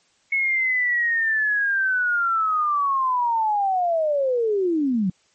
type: linear sweep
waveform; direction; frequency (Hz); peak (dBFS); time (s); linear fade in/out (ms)
sine; down; 2195 to 175.2; -18; 0.32-5.1; 5
effects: white hiss -62 dBFS RMS until 5.34 s + MP3 32 kbps